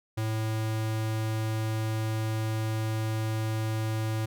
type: tone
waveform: square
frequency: 110 Hz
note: A2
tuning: in tune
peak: -28 dBFS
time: 0.17-4.26 s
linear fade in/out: 10 ms
effects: none